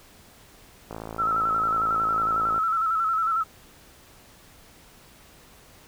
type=click train; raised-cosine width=1 ms; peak=-21 dBFS; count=93; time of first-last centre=0.91-2.58 s; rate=55.1 Hz
type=tone with vibrato; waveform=sine; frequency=1318.5 Hz; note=E6; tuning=in tune; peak=-21 dBFS; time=1.18-3.44 s; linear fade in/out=20 ms; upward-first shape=square; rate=11 Hz; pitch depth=42 cents each way
effects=pink hiss -52 dBFS RMS until 5.87 s